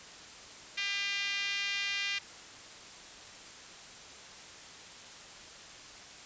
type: tone with high-pass filter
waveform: 5% pulse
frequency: 399.8 Hz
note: G4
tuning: 34 cents sharp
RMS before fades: -34 dBFS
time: 0.77-2.19 s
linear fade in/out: 10 ms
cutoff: 2200 Hz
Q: 2.4
effects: white hiss -49 dBFS RMS until 6.25 s + resampled to 16000 Hz